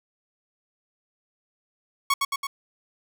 sawtooth tone with echo, 1108.7 Hz, C#6, in tune, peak -15 dBFS, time 2.1-2.14 s, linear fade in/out 5 ms, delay 110 ms, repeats 3, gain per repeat -3 dB, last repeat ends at 2.47 s, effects none

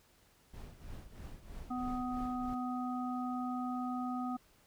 brown noise with tremolo, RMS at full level -44 dBFS, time 0.53-2.55 s, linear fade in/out 10 ms, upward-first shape triangle, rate 3.1 Hz, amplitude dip 80%
harmonic tone, 250 Hz, B3, 21 cents sharp, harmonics 1 / 3 / 5, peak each -36 / -41 / -43 dBFS, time 1.7-4.37 s, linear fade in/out 10 ms
effects pink hiss -67 dBFS RMS until 4.66 s

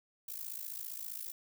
violet noise with amplitude modulation, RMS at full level -39 dBFS, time 0.28-1.32 s, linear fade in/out 5 ms, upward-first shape sine, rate 55.1 Hz, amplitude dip 85%, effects none

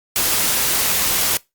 white noise, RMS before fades -18 dBFS, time 0.16-1.37 s, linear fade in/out 0 ms, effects noise-tail reverb RT60 0.2 s tail -22 dB re dry + Opus 48 kbps

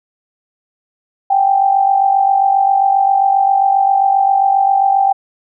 sine tone with amplitude modulation, 784 Hz, G5, in tune, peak -6 dBFS, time 1.3-5.13 s, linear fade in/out 10 ms, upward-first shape sine, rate 47.5 Hz, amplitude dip 65%, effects none

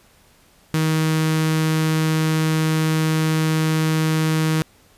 sawtooth tone with notch filter, 157.9 Hz, D#3, 26 cents sharp, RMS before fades -19 dBFS, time 0.74-4.62 s, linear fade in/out 0 ms, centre 690 Hz, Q 1.6, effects pink hiss -54 dBFS RMS until 4.97 s + resampled to 32000 Hz

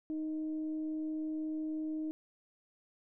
sine tone with frequency modulation, 311.1 Hz, D#4, in tune, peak -34 dBFS, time 0.1-2.11 s, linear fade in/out 0 ms, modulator 314 Hz, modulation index 0.22, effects none

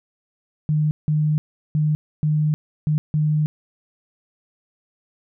sine tone bursts at uneven times, 152.2 Hz, D#3, 38 cents flat, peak -16 dBFS, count 6, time 0.69-0.91 / 1.08-1.38 / 1.75-1.95 / 2.23-2.54 / 2.87-2.98 / 3.14-3.46 s, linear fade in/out 0 ms, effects none

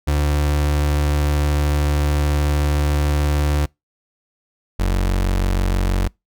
35% pulse tone pair in turn, 73.42 / 46.25 Hz, D2 / F#1, 0 / 0 cents, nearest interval minor sixth, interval 800 cents, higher first, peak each -14 dBFS, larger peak neither, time 0.07-3.66 / 4.79-6.08 s, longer first, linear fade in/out 10 ms, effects noise-tail reverb RT60 0.2 s tail -26 dB re dry

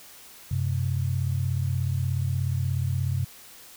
sine tone pair together, 93.78 / 130.5 Hz, F#2 / C3, +24 / -4 cents, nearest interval tritone, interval 572 cents, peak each -26 dBFS, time 0.51-3.25 s, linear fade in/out 5 ms, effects white hiss -48 dBFS RMS until 3.76 s

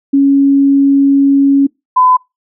sine tone pair in turn, 277.2 / 1009.8 Hz, C#4 / B5, 0 / +38 cents, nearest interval octave + minor seventh, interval 2238 cents, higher second, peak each -5 dBFS, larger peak neither, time 0.13-1.67 / 1.96-2.17 s, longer first, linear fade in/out 10 ms, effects noise-tail reverb RT60 0.2 s tail -24 dB re dry

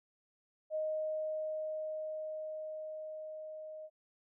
sine tone with level ramp, 622.3 Hz, D#5, in tune, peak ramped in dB -32 to -44 dBFS, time 0.7-3.9 s, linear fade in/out 50 ms, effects none

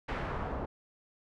pink noise with low-pass filter sweep, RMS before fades -36 dBFS, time 0.08-0.66 s, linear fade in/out 10 ms, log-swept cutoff 2100 to 810 Hz, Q 1.3, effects none

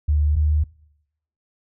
sine tone pair in turn, 74.5 / 75.8 Hz, D2 / D#2, +25 / -45 cents, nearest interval unison, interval 30 cents, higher second, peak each -15 dBFS, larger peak neither, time 0.08-0.36 / 0.36-0.64 s, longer neither, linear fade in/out 10 ms, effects noise-tail reverb RT60 0.8 s tail -23 dB re dry

